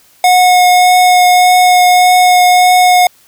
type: tone with vibrato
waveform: square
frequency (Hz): 726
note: F#5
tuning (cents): -33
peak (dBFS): -5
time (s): 0.24-3.07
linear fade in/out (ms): 2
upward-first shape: triangle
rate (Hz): 1.7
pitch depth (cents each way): 10
effects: white hiss -47 dBFS RMS until 3.27 s